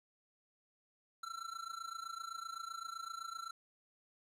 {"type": "tone with amplitude modulation", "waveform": "square", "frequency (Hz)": 1347, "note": "E6", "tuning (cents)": 37, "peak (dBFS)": -40, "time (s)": [1.23, 3.51], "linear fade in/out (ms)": 5, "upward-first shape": "sine", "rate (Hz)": 27.8, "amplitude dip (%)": 85, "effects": ["low-pass 9000 Hz 12 dB/octave", "12-bit"]}